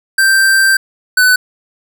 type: tone pair in turn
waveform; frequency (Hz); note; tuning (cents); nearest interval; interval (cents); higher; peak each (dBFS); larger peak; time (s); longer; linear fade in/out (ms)
square; 1568 / 1501.5; G6 / F#6; 0 / +25; minor second; 75; first; -8 / -7; second; 0.18-0.77 / 1.17-1.36; first; 5
effects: none